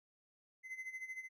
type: tone with tremolo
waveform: triangle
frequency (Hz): 2051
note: C7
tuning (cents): -35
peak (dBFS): -39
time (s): 0.63-1.29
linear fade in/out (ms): 50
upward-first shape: sine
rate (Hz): 13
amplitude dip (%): 75
effects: none